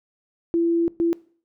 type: tone bursts at uneven times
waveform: sine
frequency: 336.8 Hz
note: E4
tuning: 37 cents sharp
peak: -17 dBFS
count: 2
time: 0.54-0.88 / 1-1.13 s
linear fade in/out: 0 ms
effects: noise-tail reverb RT60 0.5 s tail -22 dB re dry